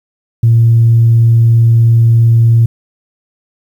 sine tone, 115.4 Hz, A#2, 17 cents flat, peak -3 dBFS, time 0.43-2.66 s, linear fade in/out 5 ms, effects tanh soft clip ceiling 0 dBFS + 7-bit

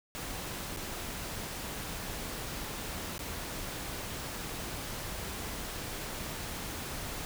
pink noise with dropouts, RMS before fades -39 dBFS, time 0.15-7.25 s, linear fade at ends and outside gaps 0 ms, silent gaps 0.764-0.771 / 3.18-3.192 s, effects none

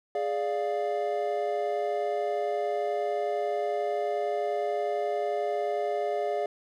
triangle chord, D diminished, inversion second, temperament equal, 415.3 / 587.3 / 698.5 Hz, Ab4 / D5 / F5, 0 / 0 / 0 cents, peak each -29 dBFS, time 0.15-6.46 s, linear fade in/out 2 ms, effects none

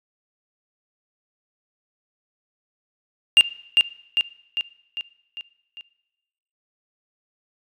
sine tone with echo, 2800 Hz, F7, 4 cents sharp, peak -5 dBFS, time 3.37-3.41 s, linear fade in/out 0 ms, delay 400 ms, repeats 6, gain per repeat -5 dB, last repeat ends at 5.81 s, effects noise-tail reverb RT60 1.0 s tail -21 dB re dry + tanh soft clip ceiling -7 dBFS

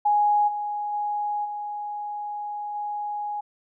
sine tone with level steps, 830.6 Hz, G#5, in tune, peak -17 / -26 / -24 / -29 / -27 dBFS, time 0.05-3.41 s, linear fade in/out 10 ms, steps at 0.47 / 0.92 / 1.44 / 2.74 s, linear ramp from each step 20 ms, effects none

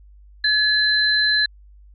sine tone pair together, 1707 / 4060 Hz, G#6 / B7, +47 / +47 cents, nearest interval octave + minor third, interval 1500 cents, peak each -18 dBFS, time 0.44-1.46 s, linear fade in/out 5 ms, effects added 50 Hz sine -44 dBFS peak until 1.94 s

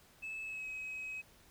sine tone with pitch glide, 2608 to 2545 Hz, E7 to D#7, -19 to +39 cents, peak -38 dBFS, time 0.22-1.22 s, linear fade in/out 20 ms, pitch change -42 cents, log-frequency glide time 0.43-0.67 s, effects tanh soft clip ceiling -38 dBFS + pink hiss -63 dBFS RMS until 1.5 s

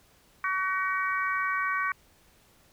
harmonic tone, 377.8 Hz, F#4, 36 cents sharp, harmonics 3 / 4 / 5 / 6, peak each -29 / -31 / -33 / -35 dBFS, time 0.44-1.92 s, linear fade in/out 2 ms, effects pink hiss -61 dBFS RMS until 2.72 s

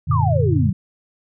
sine chord, Gb augmented, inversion none, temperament equal, 92.5 / 116.54 / 146.83 Hz, Gb2 / Bb2 / D3, 0 / 0 / 0 cents, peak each -19 dBFS, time 0.07-0.71 s, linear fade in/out 20 ms
sine exponential sweep, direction down, 1248 to 174.8 Hz, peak -20 dBFS, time 0.11-0.73 s, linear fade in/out 5 ms
effects none

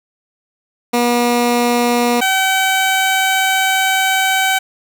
15% pulse tone pair in turn, 240.7 / 764.2 Hz, B3 / G5, -44 / -44 cents, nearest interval octave + minor sixth, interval 2000 cents, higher second, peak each -6 dBFS, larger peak neither, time 0.93-2.21 / 2.21-4.59 s, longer second, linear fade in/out 10 ms, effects none

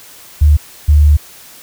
sine tone pair in turn, 74.5 / 74.15 Hz, D2 / D2, +25 / +17 cents, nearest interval unison, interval 8 cents, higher first, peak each -4 dBFS, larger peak neither, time 0.41-0.57 / 0.88-1.17 s, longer second, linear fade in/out 10 ms, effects white hiss -38 dBFS RMS until 1.62 s

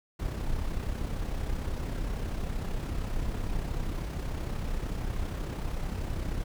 brown noise with amplitude modulation, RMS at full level -30 dBFS, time 0.19-6.44 s, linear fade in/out 10 ms, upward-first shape sine, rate 33 Hz, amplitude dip 45%, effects none

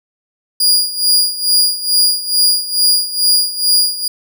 sawtooth tone with tremolo, 4856 Hz, D#8, 43 cents flat, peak -5 dBFS, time 0.6-4.08 s, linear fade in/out 5 ms, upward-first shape sine, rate 2.3 Hz, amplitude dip 80%, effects none

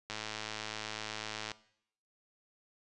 click train, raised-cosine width 0.2 ms, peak -21 dBFS, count 154, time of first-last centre 0.1-1.517 s, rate 108 Hz, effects noise-tail reverb RT60 0.7 s tail -19 dB re dry + resampled to 24000 Hz

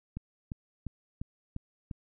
click train, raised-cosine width 5 ms, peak -24 dBFS, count 6, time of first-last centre 0.17-1.912 s, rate 2.87 Hz, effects none

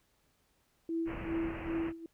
sine tone with tremolo, 330 Hz, E4, 2 cents sharp, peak -30 dBFS, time 0.89-2.06 s, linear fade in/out 2 ms, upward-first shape sine, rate 2.5 Hz, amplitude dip 85%
pink low-pass noise, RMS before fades -42 dBFS, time 1.05-1.93 s, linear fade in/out 50 ms, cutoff 2800 Hz, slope 96 dB/octave
effects pink hiss -73 dBFS RMS until 2.13 s

